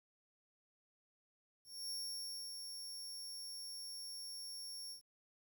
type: tone with ADSR envelope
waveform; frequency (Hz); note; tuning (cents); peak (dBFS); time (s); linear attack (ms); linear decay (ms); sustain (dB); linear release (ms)
sawtooth; 5500; F8; -27; -38; 1.64-5.02; 260; 620; -5; 110
effects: 11-bit